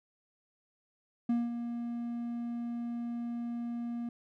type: tone with ADSR envelope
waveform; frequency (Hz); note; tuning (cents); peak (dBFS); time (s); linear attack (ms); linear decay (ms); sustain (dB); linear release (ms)
triangle; 236.6; A#3; +26; -23; 1.29-4.09; 6; 200; -9; 3
effects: none